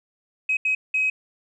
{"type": "tone bursts at uneven times", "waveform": "sine", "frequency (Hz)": 2538, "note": "D#7", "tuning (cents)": 34, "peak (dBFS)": -18, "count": 3, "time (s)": [[0.49, 0.57], [0.65, 0.75], [0.94, 1.1]], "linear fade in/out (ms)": 5, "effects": ["tanh soft clip ceiling -14 dBFS"]}